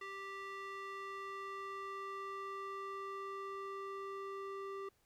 square tone with band-pass filter sweep, 392 Hz, G4, in tune, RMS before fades -45 dBFS, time 0.01-4.89 s, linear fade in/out 5 ms, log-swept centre 1700 to 810 Hz, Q 1.7, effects pink hiss -75 dBFS RMS until 5.05 s

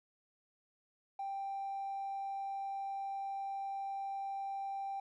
triangle tone, 786 Hz, G5, 4 cents sharp, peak -34 dBFS, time 1.19-5 s, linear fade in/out 5 ms, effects tanh soft clip ceiling -34 dBFS

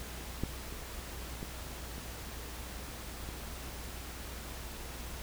clicks, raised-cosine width 3 ms, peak -20 / -30 / -26 / -29 / -30 dBFS, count 5, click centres 0.436 / 0.725 / 1.429 / 1.982 / 3.289 s, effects added 60 Hz sine -45 dBFS peak until 5.22 s + pink hiss -45 dBFS RMS until 5.22 s

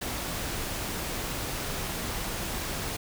pink noise, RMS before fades -33 dBFS, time 0.01-2.97 s, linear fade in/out 10 ms, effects none

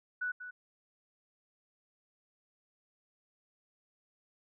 sine tone with echo, 1480 Hz, F#6, in tune, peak -32 dBFS, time 0.21-0.32 s, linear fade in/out 10 ms, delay 190 ms, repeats 1, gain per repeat -10 dB, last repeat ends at 0.51 s, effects none

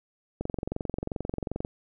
click train, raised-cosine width 2 ms, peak -17 dBFS, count 29, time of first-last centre 0.41-1.649 s, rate 22.6 Hz, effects none

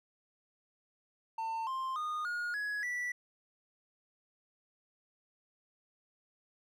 triangle tone with pitch steps, 899 / 1050.7 / 1228.1 / 1435.3 / 1677.6 / 1960.7 Hz, A5 / C6 / D#6 / F6 / G#6 / B6, +37 / +7 / -23 / +47 / +17 / -13 cents, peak -32 dBFS, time 1.38-3.12 s, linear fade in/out 5 ms, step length 290 ms, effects none

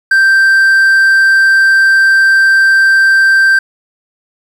triangle tone, 1568 Hz, G6, in tune, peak -3 dBFS, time 0.11-3.59 s, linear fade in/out 5 ms, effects 7-bit

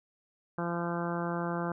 harmonic tone, 171.6 Hz, F3, 30 cents flat, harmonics 1 / 2 / 3 / 4 / 5 / 6 / 7 / 8 / 9, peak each -34 / -37 / -39 / -40 / -41 / -42 / -42 / -43 / -44 dBFS, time 0.58-1.72 s, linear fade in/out 2 ms, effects none

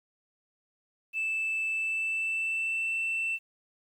sine tone with pitch glide, 2637 to 2674 Hz, E7 to E7, 0 to +24 cents, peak -26 dBFS, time 1.13-3.39 s, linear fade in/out 50 ms, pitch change +24 cents, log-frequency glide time 1.69-2.96 s, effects tanh soft clip ceiling -25 dBFS + 10-bit

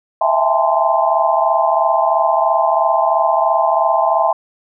sine tone cluster, 650 / 673 / 805 / 880 / 1037 Hz, E5 / E5 / G5 / A5 / C6, -24 / +36 / +46 / 0 / -16 cents, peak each -18 dBFS, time 0.21-4.33 s, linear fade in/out 5 ms, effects none

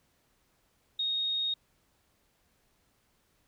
sine tone, 3729 Hz, A#7, in tune, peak -28 dBFS, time 0.99-1.54 s, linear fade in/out 5 ms, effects pink hiss -71 dBFS RMS until 3.47 s

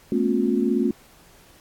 sine tone cluster, 215.7 / 237.3 / 272.6 / 358.3 Hz, A3 / A#3 / C#4 / F4, -34 / +31 / -29 / +44 cents, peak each -24 dBFS, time 0.12-0.91 s, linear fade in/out 2 ms, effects pink hiss -53 dBFS RMS until 1.6 s + AAC 64 kbps

